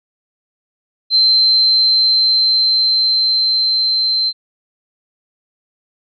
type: tone with level ramp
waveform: sine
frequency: 4108 Hz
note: C8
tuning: 33 cents flat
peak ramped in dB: -8 to -13 dBFS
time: 1.1-4.33 s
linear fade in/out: 50 ms
effects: none